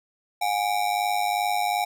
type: ring-modulated tone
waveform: square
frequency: 770 Hz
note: G5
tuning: 31 cents flat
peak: -20 dBFS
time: 0.41-1.85 s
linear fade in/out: 10 ms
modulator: 51.3 Hz
effects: none